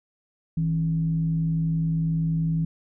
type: tone with frequency modulation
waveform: sine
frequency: 161.5 Hz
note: E3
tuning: 35 cents flat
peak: -21 dBFS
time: 0.57-2.65 s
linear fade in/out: 5 ms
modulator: 111 Hz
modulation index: 0.31
effects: none